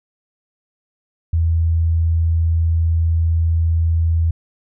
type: tone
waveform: sine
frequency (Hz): 82.4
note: E2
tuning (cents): 0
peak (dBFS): -13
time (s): 1.33-4.31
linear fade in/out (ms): 5
effects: none